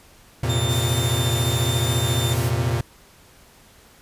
45% pulse chord, F suspended fourth, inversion none, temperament equal with one note detuned, 85.81 / 116.54 / 130.81 Hz, F2 / Bb2 / C3, -30 / 0 / 0 cents, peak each -27 / -22 / -25 dBFS, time 0.43-2.81 s, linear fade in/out 5 ms
sawtooth tone, 3599 Hz, A7, 38 cents sharp, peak -24 dBFS, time 0.49-2.34 s, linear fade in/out 10 ms
white noise, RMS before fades -33 dBFS, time 0.67-2.52 s, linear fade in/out 50 ms
effects pink hiss -51 dBFS RMS until 4.01 s + resampled to 32000 Hz

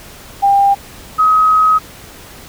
sine tone pair in turn, 797 / 1267.9 Hz, G5 / D#6, +28 / +32 cents, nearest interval minor sixth, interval 804 cents, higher second, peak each -7 dBFS, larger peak neither, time 0.42-0.75 / 1.18-1.79 s, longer second, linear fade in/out 20 ms, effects pink hiss -36 dBFS RMS until 2.48 s

